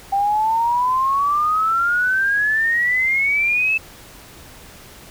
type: exponential sweep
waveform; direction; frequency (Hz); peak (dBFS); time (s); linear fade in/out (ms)
sine; up; 784 to 2637; -15; 0.12-3.78; 10
effects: pink hiss -42 dBFS RMS until 5.1 s